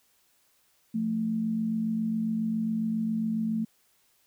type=tone pair together; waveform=sine; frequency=174.78 / 222.1 Hz; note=F3 / A3; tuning=+2 / +16 cents; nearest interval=major third; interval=414 cents; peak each=-35 / -26 dBFS; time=0.94-3.65 s; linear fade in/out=10 ms; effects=white hiss -67 dBFS RMS until 4.26 s